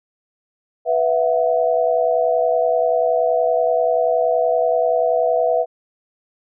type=chord; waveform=sine; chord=B suspended fourth; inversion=none; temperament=equal with one note detuned; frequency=493.9 / 659.3 / 729.8 Hz; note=B4 / E5 / F#5; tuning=0 / 0 / -24 cents; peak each=-19 / -17 / -22 dBFS; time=0.85-5.66 s; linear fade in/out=50 ms; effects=none